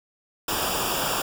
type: noise with comb filter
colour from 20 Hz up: pink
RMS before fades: -26 dBFS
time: 0.48-1.22 s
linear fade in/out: 5 ms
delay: 0.48 ms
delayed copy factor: -0.8
effects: none